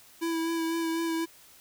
square tone with vibrato, 329.6 Hz, E4, in tune, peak -28 dBFS, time 0.21-1.26 s, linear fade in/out 20 ms, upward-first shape sine, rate 4 Hz, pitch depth 19 cents each way, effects white hiss -55 dBFS RMS until 1.6 s

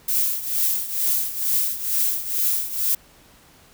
violet noise with tremolo, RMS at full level -19 dBFS, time 0.08-2.95 s, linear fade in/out 5 ms, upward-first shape triangle, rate 2.2 Hz, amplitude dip 80%, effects pink hiss -52 dBFS RMS until 3.73 s

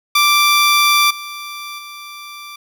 15% pulse tone with level steps, 1174.7 Hz, D6, in tune, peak -4 / -21 / -25 dBFS, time 0.15-2.56 s, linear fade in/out 5 ms, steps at 1.1 / 1.78 s, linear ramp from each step 10 ms, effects none

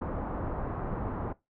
pink low-pass noise, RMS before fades -34 dBFS, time 0.01-1.33 s, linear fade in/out 10 ms, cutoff 1200 Hz, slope 24 dB/octave, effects noise-tail reverb RT60 0.2 s tail -19 dB re dry

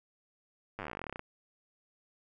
slowing click train, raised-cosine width 0.5 ms, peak -24 dBFS, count 22, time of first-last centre 0.79-1.194 s, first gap 9 ms, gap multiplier 1.07, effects none

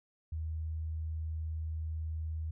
sine tone, 79.4 Hz, D#2, 36 cents sharp, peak -34 dBFS, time 0.32-2.51 s, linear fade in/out 5 ms, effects none

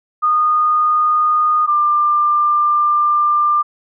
sine tone pair in turn, 1228 / 1192.4 Hz, D#6 / D6, -23 / +26 cents, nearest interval minor second, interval 51 cents, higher first, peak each -11 dBFS, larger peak neither, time 0.22-1.67 / 1.67-3.63 s, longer second, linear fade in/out 20 ms, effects none

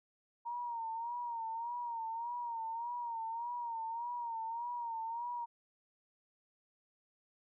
sine tone with vibrato, 932.3 Hz, A#5, in tune, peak -37 dBFS, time 0.45-5.46 s, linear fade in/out 20 ms, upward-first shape sine, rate 1.7 Hz, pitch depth 67 cents each way, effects none

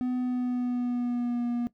triangle tone with pitch glide, 250.8 to 239.8 Hz, B3 to A#3, +27 to +49 cents, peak -24 dBFS, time 0.01-1.67 s, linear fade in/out 0 ms, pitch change -78 cents, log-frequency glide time 0.18-1.46 s, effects noise-tail reverb RT60 0.1 s tail -17 dB re dry

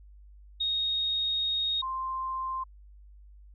sine tone pair in turn, 3733 / 1047.5 Hz, A#7 / C6, +2 / +2 cents, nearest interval octave + minor seventh, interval 2200 cents, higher first, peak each -26 / -30 dBFS, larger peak first, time 0.6-1.82 / 1.82-2.64 s, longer first, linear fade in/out 10 ms, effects added 50 Hz sine -49 dBFS peak until 3.54 s

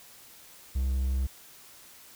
triangle tone, 65.41 Hz, C2, in tune, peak -23 dBFS, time 0.75-1.27 s, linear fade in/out 10 ms, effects white hiss -52 dBFS RMS until 2.15 s

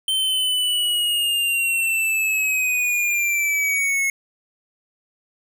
square linear sweep, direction down, 3110 to 2173 Hz, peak -19 dBFS, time 0.08-4.1 s, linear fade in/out 2 ms, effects none

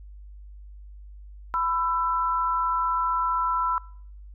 sine tone pair together, 998.5 / 1334 Hz, B5 / E6, +19 / +20 cents, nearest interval perfect fourth, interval 501 cents, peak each -25 dBFS, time 1.54-3.78 s, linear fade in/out 0 ms, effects noise-tail reverb RT60 0.7 s tail -26 dB re dry + added 50 Hz sine -41 dBFS peak until 4.34 s

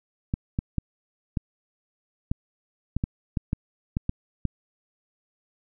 clicks, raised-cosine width 5 ms, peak -12 dBFS, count 12, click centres 0.339 / 0.589 / 0.783 / 1.372 / 2.315 / 2.966 / 3.039 / 3.372 / 3.531 / 3.969 / 4.094 / 4.453 s, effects none

